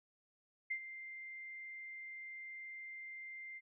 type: tone with ADSR envelope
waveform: sine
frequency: 2093 Hz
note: C7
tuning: in tune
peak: -34 dBFS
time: 0.7-3.61 s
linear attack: 12 ms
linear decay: 76 ms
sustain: -12 dB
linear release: 40 ms
effects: none